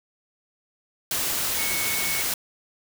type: tone in noise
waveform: sine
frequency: 2212 Hz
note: C#7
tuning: 4 cents flat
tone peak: -30 dBFS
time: 1.58-2.22 s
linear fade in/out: 2 ms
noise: white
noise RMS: -26 dBFS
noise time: 1.11-2.34 s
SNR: -7 dB
effects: none